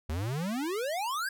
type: exponential sweep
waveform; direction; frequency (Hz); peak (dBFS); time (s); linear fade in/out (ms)
square; up; 72.6 to 1661.2; -31; 0.09-1.29; 5
effects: none